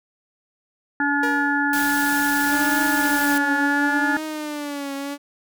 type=harmonic tone; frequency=286.2 Hz; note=D4; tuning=45 cents flat; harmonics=1 / 3 / 5 / 6; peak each=-23 / -25 / -24 / -23 dBFS; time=1-4.17 s; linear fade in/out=2 ms
type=tone with exponential decay; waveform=sawtooth; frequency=475.3 Hz; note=A#4; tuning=34 cents sharp; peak=-21 dBFS; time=1.23-1.79 s; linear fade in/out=2 ms; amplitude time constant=120 ms
type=noise; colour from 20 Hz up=white; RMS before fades=-29 dBFS; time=1.73-3.38 s; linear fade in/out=2 ms
type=tone with vibrato; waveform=sawtooth; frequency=293.7 Hz; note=D4; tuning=in tune; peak=-23 dBFS; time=2.48-5.18 s; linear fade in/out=50 ms; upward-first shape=triangle; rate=0.71 Hz; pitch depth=110 cents each way
effects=none